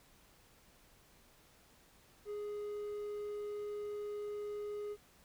triangle tone, 415.3 Hz, G#4, in tune, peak -37 dBFS, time 2.25-4.97 s, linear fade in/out 50 ms, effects pink hiss -65 dBFS RMS until 5.24 s

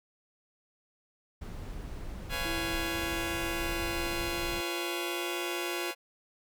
brown noise, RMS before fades -39 dBFS, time 1.41-4.61 s, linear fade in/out 10 ms
10% pulse chord, C# dominant seventh, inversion third, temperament just, 498.9 / 554.4 / 693 / 831.5 Hz, B4 / C#5 / E#5 / G#5, +17 / 0 / -14 / +2 cents, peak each -31 dBFS, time 2.29-5.95 s, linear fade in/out 50 ms
sine tone with pitch glide, 332.9 to 350.5 Hz, E4 to F4, +17 to +6 cents, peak -36 dBFS, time 2.45-5.91 s, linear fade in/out 5 ms, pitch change +89 cents, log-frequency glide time 2.72-5.33 s
effects none

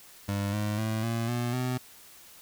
25% pulse tone with pitch steps, 100.3 / 105.04 / 110.01 / 115.21 / 120.66 / 126.37 Hz, G2 / G#2 / A2 / A#2 / B2 / B2, +40 / +20 / 0 / -20 / -40 / +40 cents, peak -24 dBFS, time 0.28-1.78 s, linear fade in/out 10 ms, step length 250 ms, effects white hiss -52 dBFS RMS until 2.41 s

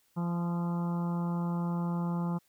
harmonic tone with a mistuned harmonic, 172.1 Hz, F3, 25 cents flat, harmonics 1 / 2 / 3 / 4 / 5 / 6 / 7 / 8, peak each -29 / -43 / -46 / -49 / -43 / -46 / -48 / -55 dBFS, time 0.16-2.39 s, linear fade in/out 20 ms, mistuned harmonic 7, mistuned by +30 cents, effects white hiss -70 dBFS RMS until 2.48 s

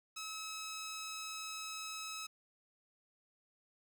10% pulse tone, 1289 Hz, E6, 39 cents flat, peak -34 dBFS, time 0.16-2.27 s, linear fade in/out 10 ms, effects 11-bit

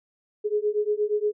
sine beating tone pair, 415.3 / 423.8 Hz, G#4 / G#4, 0 / +35 cents, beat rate 8.5 Hz, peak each -25 dBFS, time 0.44-1.33 s, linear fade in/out 20 ms, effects none

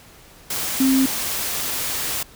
sine tone in noise, 265.2 Hz, C4, 23 cents sharp, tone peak -14 dBFS, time 0.8-1.06 s, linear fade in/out 5 ms, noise white, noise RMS -25 dBFS, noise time 0.5-2.23 s, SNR +8 dB, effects pink hiss -47 dBFS RMS until 2.35 s

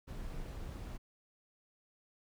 brown noise, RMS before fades -43 dBFS, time 0.07-0.98 s, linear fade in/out 20 ms, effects none

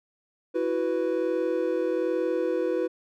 triangle chord, E suspended second, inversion none, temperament just, 329.6 / 370.8 / 494.4 Hz, E4 / F#4 / B4, 0 / +4 / +2 cents, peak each -27 / -27 / -25 dBFS, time 0.54-2.88 s, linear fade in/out 20 ms, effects none

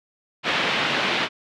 white band-pass noise, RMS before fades -23 dBFS, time 0.43-1.29 s, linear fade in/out 50 ms, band 130 to 3400 Hz, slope 24 dB/octave, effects none

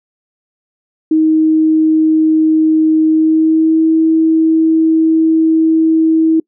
sine tone with pitch glide, 315.1 to 321.3 Hz, D#4 to E4, +22 to -44 cents, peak -7 dBFS, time 1.11-6.4 s, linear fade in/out 5 ms, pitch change +34 cents, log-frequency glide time 3.08-3.87 s, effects noise-tail reverb RT60 0.1 s tail -26 dB re dry

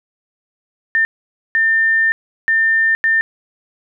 sine tone bursts at uneven times, 1800 Hz, A6, 39 cents sharp, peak -11 dBFS, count 4, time 0.95-1.05 / 1.55-2.12 / 2.48-2.95 / 3.04-3.21 s, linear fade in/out 0 ms, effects none

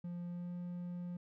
triangle tone with pitch glide, 174.61 to 176.33 Hz, F3 to F3, 0 to +17 cents, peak -38 dBFS, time 0.04-1.17 s, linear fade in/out 5 ms, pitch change +17 cents, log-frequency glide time 0.27-0.52 s, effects none

